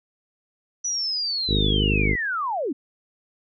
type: linear sweep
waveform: sine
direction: down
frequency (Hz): 5950 to 236.6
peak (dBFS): -23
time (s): 0.84-2.73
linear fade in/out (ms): 10
type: harmonic tone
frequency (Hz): 51.3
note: G#1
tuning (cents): -21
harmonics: 1 / 2 / 3 / 4 / 5 / 6 / 7 / 8 / 9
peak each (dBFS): -23 / -26 / -28 / -29 / -30 / -31 / -31 / -32 / -33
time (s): 1.47-2.17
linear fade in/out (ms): 50
effects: none